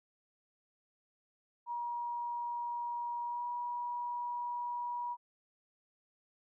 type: tone with pitch glide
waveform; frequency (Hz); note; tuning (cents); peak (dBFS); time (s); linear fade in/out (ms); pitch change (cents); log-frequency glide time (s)
sine; 954 to 964.5; A#5 to B5; +40 to -41; -35; 1.66-5.17; 50; +19; 3.25-3.44
effects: none